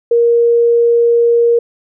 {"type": "tone", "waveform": "sine", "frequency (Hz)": 469.9, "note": "A#4", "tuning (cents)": 14, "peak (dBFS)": -7, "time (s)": [0.11, 1.59], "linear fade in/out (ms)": 5, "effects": []}